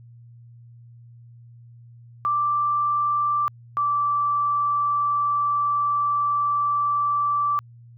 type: tone pair in turn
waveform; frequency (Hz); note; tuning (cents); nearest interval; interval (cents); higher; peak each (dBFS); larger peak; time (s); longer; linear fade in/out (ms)
sine; 1174.7 / 1164.6; D6 / D6; 0 / -15; unison; 15; first; -19; neither; 2.25-3.48 / 3.77-7.59; second; 0
effects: added 118 Hz sine -44 dBFS peak until 7.97 s